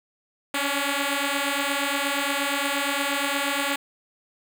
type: beating tone pair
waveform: 5% pulse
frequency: 277.2 / 285.7 Hz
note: C#4 / D4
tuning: 0 / -48 cents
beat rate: 8.5 Hz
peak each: -15 dBFS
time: 0.54-3.76 s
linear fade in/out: 5 ms
effects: none